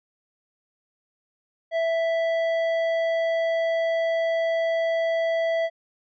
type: tone with tanh clipping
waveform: sine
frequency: 660 Hz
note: E5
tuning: 2 cents sharp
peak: -23 dBFS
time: 1.71-5.7 s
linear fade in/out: 50 ms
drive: 15 dB
effects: low-pass 3000 Hz 12 dB/octave